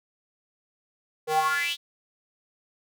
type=tone with high-pass filter sweep; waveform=square; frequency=155.56 Hz; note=D#3; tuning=in tune; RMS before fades=-25 dBFS; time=1.27-1.77 s; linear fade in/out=50 ms; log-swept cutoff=500 to 3700 Hz; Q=6.9; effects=none